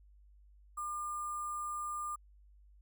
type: tone with sample-and-hold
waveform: sine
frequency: 1200 Hz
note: D6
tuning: 37 cents sharp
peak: -36 dBFS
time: 0.77-2.16 s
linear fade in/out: 10 ms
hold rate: 8820 Hz
effects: added 50 Hz sine -58 dBFS peak until 2.81 s

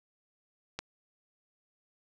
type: click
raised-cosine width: 0.2 ms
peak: -18 dBFS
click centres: 0.79 s
effects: none

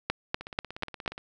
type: two click trains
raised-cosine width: 0.3 ms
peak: -10 / -23 dBFS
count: 5 / 14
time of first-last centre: 0.1-1.078 / 0.41-1.179 s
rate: 4.09 / 16.9 Hz
effects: none

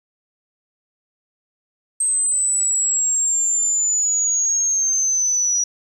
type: linear sweep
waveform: sine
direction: down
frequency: 8300 to 5800 Hz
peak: -16 dBFS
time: 2-5.64 s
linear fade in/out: 5 ms
effects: 8-bit

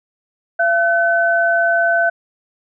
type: tone pair together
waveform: sine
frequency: 680 / 1515.1 Hz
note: F5 / F#6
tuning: -46 / +41 cents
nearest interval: octave + major second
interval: 1387 cents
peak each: -15 dBFS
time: 0.59-2.1 s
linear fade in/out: 10 ms
effects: none

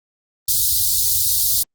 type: band-stop noise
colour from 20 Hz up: white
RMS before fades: -17 dBFS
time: 0.48-1.63 s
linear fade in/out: 5 ms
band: 120 to 3800 Hz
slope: 48 dB/octave
effects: Opus 24 kbps

